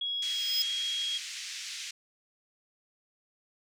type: tone with pitch glide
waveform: sine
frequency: 3322 to 3278 Hz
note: G#7 to G#7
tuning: 0 to -23 cents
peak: -30 dBFS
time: 0.01-1.18 s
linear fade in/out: 5 ms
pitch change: -23 cents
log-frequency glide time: 0.24-0.47 s
type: tone with exponential growth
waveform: square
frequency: 5080 Hz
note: D#8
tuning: 35 cents sharp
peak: -25 dBFS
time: 0.06-0.62 s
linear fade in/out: 1 ms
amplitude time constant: 120 ms
type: band-pass noise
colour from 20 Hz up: white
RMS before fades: -40 dBFS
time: 0.22-1.91 s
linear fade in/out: 5 ms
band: 2000 to 6500 Hz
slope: 24 dB/octave
effects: none